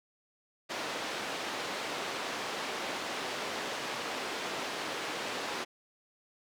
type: band-pass noise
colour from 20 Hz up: pink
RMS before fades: -37 dBFS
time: 0.69-5.65 s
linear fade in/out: 20 ms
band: 370 to 4800 Hz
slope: 12 dB/octave
effects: none